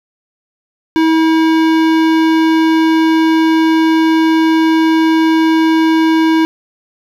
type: tone with hard clipping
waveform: sine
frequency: 321.8 Hz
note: E4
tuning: 42 cents flat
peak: -10 dBFS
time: 0.96-6.45 s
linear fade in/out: 0 ms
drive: 18 dB
effects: none